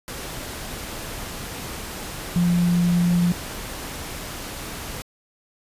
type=tone in noise; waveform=sine; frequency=174.61 Hz; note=F3; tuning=in tune; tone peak=-16 dBFS; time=2.36-3.32 s; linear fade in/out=0 ms; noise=pink; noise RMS=-33 dBFS; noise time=0.08-5.02 s; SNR=+14 dB; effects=resampled to 32000 Hz